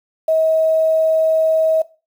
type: tone with quantisation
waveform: sine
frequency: 639 Hz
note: D#5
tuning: 46 cents sharp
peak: -12 dBFS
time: 0.28-1.82 s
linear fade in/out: 5 ms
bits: 7
effects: noise-tail reverb RT60 0.3 s tail -17 dB re dry